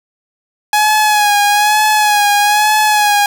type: tone with vibrato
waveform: sawtooth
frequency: 837 Hz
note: G#5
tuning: 13 cents sharp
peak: -5 dBFS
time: 0.73-3.26 s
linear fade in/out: 2 ms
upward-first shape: sine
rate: 1.1 Hz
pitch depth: 39 cents each way
effects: 7-bit